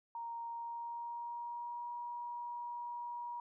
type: tone with pitch glide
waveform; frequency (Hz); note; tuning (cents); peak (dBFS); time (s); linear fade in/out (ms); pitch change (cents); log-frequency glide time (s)
sine; 932.3 to 956.9; A#5 to A#5; 0 to +45; -40; 0.15-3.4; 2; +45; 0.48-1.89
effects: none